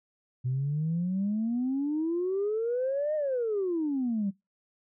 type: exponential two-way sweep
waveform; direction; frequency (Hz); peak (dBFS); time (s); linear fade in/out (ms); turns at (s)
sine; up then down; 124.1 to 622.3 to 190.2; -25; 0.44-4.31; 20; 3.15
effects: noise-tail reverb RT60 0.2 s tail -22 dB re dry + tanh soft clip ceiling -22 dBFS